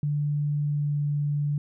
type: tone with pitch glide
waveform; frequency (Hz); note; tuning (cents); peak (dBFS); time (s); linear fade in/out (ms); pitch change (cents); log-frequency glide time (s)
sine; 146.83 to 145.9; D3 to D3; 0 to -11; -23; 0.03-1.58; 2; -11; 0.63-0.99
effects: none